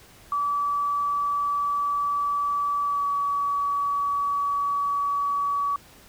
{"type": "tone with pitch glide", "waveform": "sine", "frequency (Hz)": [1151, 1137.8], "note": ["D6", "C#6"], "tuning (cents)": [-35, 45], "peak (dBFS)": -22, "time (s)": [0.32, 5.76], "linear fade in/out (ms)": 2, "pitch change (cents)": -20, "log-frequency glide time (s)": [2.84, 3.07], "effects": ["pink hiss -51 dBFS RMS until 6.08 s"]}